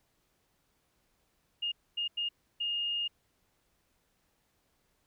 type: tone bursts at uneven times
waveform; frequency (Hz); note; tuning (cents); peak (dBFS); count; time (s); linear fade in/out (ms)
sine; 2839; F7; +28; -30; 4; 1.62-1.72 / 1.97-2.08 / 2.17-2.29 / 2.6-3.08; 10
effects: pink hiss -74 dBFS RMS until 5.06 s